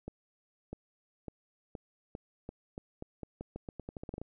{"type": "accelerating click train", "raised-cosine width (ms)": 2, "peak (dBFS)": -27, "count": 20, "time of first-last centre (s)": [0.08, 4.216], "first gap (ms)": 650, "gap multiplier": 0.85, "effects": []}